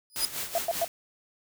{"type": "tone with exponential growth", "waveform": "20% pulse", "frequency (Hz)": 4978, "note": "D#8", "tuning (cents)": 0, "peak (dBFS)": -15, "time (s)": [0.1, 0.25], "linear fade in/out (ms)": 0, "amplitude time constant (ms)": 31}
{"type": "noise with tremolo", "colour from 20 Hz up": "white", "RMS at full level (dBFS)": -32, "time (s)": [0.16, 0.88], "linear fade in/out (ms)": 0, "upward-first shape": "sine", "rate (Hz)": 5.2, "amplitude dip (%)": 70}
{"type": "tone bursts", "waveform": "sine", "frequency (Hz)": 675, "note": "E5", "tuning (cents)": 41, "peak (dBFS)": -23, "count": 3, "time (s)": [0.55, 0.846], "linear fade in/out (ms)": 2, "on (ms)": 32, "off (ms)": 100}
{"effects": []}